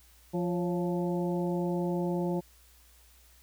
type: harmonic tone with a mistuned harmonic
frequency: 174.61 Hz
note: F3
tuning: in tune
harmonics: 1 / 2 / 3 / 4 / 5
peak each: -30 / -32 / -37 / -42 / -41 dBFS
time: 0.33-2.41 s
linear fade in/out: 20 ms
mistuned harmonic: 3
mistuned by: +71 cents
effects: added 60 Hz sine -59 dBFS peak until 3.42 s + white hiss -61 dBFS RMS until 3.42 s